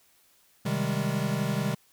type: chord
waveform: square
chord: Ab major seventh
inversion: first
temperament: equal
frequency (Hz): 130.81 / 155.56 / 196 / 207.7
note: C3 / Eb3 / G3 / Ab3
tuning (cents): 0 / 0 / 0 / 0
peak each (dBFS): -32 / -32 / -32 / -34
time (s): 0.65-1.75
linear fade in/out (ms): 10
effects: white hiss -63 dBFS RMS until 1.92 s